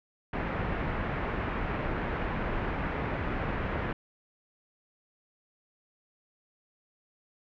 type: low-pass noise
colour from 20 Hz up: pink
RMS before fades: -32 dBFS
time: 0.33-3.93 s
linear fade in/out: 5 ms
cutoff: 2200 Hz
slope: 24 dB/octave
effects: none